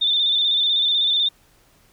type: tone with vibrato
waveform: sine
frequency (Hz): 3576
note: A7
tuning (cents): +27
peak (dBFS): -16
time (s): 0.01-1.29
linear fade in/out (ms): 10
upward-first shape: square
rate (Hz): 16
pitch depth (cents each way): 35
effects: pink hiss -57 dBFS RMS until 1.92 s